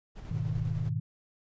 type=noise with tremolo; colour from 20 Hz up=brown; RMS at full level=-41 dBFS; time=0.15-0.9 s; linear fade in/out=20 ms; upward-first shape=square; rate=10 Hz; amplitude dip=30%
type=chord; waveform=sine; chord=G# minor; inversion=none; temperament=equal; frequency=103.83 / 123.47 / 155.56 Hz; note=G#2 / B2 / D#3; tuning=0 / 0 / 0 cents; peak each=-33 dBFS; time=0.31-1 s; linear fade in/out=5 ms
effects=resampled to 16000 Hz